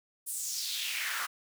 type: noise with high-pass filter sweep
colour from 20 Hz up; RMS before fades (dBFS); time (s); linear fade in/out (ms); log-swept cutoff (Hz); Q
pink; -35; 0.26-1.27; 20; 10000 to 1200; 3
effects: none